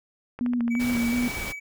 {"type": "click train", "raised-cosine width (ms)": 0.5, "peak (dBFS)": -22, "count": 10, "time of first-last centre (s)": [0.39, 1.042], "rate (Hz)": 13.8}
{"type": "tone with vibrato", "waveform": "sine", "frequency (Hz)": 239.7, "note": "A#3", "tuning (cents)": 48, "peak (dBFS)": -22, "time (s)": [0.41, 1.28], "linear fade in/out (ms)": 0, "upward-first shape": "square", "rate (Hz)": 2.8, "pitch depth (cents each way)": 31}
{"type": "tone with tremolo", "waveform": "triangle", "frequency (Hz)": 2282, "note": "C#7", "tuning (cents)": 50, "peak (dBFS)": -29, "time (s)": [0.7, 1.6], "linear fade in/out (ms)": 20, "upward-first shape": "triangle", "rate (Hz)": 17, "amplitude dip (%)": 50}
{"type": "noise", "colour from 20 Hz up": "pink", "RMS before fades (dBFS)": -34, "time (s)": [0.79, 1.53], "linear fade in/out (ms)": 20}
{"effects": []}